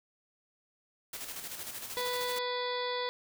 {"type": "noise with tremolo", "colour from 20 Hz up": "white", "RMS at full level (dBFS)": -40, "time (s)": [1.13, 2.39], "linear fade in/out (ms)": 5, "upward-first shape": "square", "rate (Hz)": 13, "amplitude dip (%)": 45}
{"type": "harmonic tone", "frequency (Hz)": 493.9, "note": "B4", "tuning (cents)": 0, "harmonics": [1, 2, 3, 4, 5, 7, 8, 9, 10], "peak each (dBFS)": [-35, -37, -47, -41, -50, -40, -46, -44, -51], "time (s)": [1.97, 3.09], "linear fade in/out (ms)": 0}
{"effects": []}